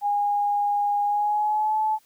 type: tone with pitch glide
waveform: sine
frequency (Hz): 819 to 865.2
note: G#5 to A5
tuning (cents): -24 to -29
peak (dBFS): -20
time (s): 0.01-1.99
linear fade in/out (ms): 50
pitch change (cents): +95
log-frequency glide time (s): 1.05-1.78
effects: white hiss -61 dBFS RMS until 2.05 s